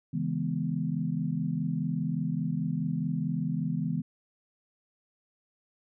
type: chord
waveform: sine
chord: C# minor seventh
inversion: none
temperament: equal with one note detuned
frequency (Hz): 138.59 / 163.49 / 207.7 / 246.9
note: C#3 / E3 / G#3 / B3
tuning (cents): 0 / -14 / 0 / 0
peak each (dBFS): -35 / -30 / -35 / -34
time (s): 0.13-4.02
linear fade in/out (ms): 10
effects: none